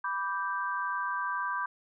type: chord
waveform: sine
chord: G major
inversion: first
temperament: equal with one note detuned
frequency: 987.8 / 1169.9 / 1568 Hz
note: B5 / D6 / G6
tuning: 0 / -7 / 0 cents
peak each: -34 dBFS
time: 0.04-1.66 s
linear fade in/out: 5 ms
effects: none